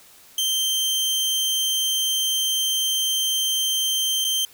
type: tone with dropouts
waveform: sawtooth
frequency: 3136 Hz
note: G7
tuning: in tune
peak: -17 dBFS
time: 0.38-4.45 s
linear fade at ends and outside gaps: 2 ms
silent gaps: 4.244-4.248 s
effects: white hiss -50 dBFS RMS until 4.53 s